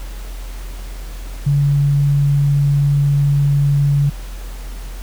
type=tone; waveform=sine; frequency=142.2 Hz; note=C#3; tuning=45 cents sharp; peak=-11 dBFS; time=1.46-4.1 s; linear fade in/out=10 ms; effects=added 43 Hz sine -26 dBFS peak until 5.02 s + pink hiss -39 dBFS RMS until 5.02 s